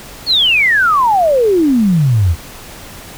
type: exponential sweep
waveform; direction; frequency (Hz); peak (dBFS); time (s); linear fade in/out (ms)
sine; down; 4485 to 76.8; -8; 0.26-2.36; 50
effects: pink hiss -33 dBFS RMS until 3.17 s